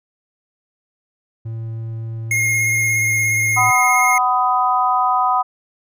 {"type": "tone with pitch glide", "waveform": "triangle", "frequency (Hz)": [113, 110.55], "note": ["A2", "A2"], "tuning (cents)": [47, 9], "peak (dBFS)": -22, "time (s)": [1.45, 3.71], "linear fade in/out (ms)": 10, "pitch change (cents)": -38, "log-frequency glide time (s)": [2.84, 3.12]}
{"type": "tone with vibrato", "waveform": "square", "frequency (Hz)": 2143, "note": "C7", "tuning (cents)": 41, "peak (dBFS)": -16, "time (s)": [2.31, 4.18], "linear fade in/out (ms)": 2, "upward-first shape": "triangle", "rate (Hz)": 17, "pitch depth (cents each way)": 25}
{"type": "harmonic tone", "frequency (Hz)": 250, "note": "B3", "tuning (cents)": 21, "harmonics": [3, 4, 5], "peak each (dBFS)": [-18, -18, -18], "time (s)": [3.56, 5.43], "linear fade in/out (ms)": 20}
{"effects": []}